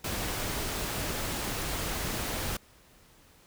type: noise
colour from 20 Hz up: pink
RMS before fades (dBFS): -33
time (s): 0.04-2.57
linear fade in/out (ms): 5
effects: pink hiss -59 dBFS RMS until 3.46 s